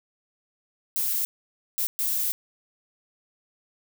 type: noise bursts at uneven times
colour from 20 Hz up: violet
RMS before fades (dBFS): -26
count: 3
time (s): 0.96-1.25 / 1.78-1.87 / 1.99-2.32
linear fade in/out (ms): 0
effects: none